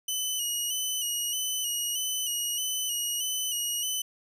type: tone with vibrato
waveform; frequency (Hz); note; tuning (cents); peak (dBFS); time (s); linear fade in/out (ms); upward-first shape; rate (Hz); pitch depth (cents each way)
15% pulse; 2954; F#7; -3; -21; 0.08-4.02; 5; square; 1.6; 37
effects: none